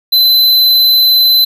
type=tone; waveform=square; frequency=4039 Hz; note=B7; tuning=38 cents sharp; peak=-6 dBFS; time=0.12-1.45 s; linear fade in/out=10 ms; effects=none